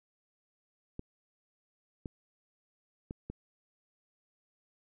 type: clicks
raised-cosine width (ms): 3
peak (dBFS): -26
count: 4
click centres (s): 0.994 / 2.058 / 3.109 / 3.3
effects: none